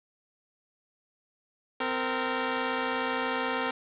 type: tone pair together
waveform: 10% pulse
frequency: 258.8 / 461.1 Hz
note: C4 / A#4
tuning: -19 / -19 cents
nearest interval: minor seventh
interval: 1000 cents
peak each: -22 dBFS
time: 1.8-3.71 s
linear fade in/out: 5 ms
effects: resampled to 8000 Hz + 7-bit